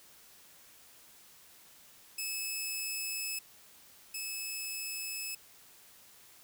10% pulse tone pair in turn, 2597 / 2597 Hz, E7 / E7, -26 / -26 cents, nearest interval unison, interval 0 cents, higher neither, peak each -26 / -28 dBFS, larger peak first, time 2.18-3.39 / 4.14-5.35 s, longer neither, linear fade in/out 5 ms, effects white hiss -58 dBFS RMS until 6.43 s

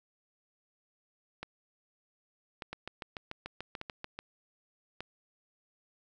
two click trains, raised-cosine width 0.3 ms, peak -23 / -23 dBFS, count 11 / 4, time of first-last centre 2.73-4.19 / 1.43-5.006 s, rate 6.85 / 0.839 Hz, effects none

